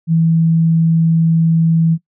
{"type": "tone", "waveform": "sine", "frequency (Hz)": 163.8, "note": "E3", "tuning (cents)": -11, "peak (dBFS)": -9, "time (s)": [0.07, 1.98], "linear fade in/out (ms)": 50, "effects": ["noise-tail reverb RT60 0.1 s tail -20 dB re dry"]}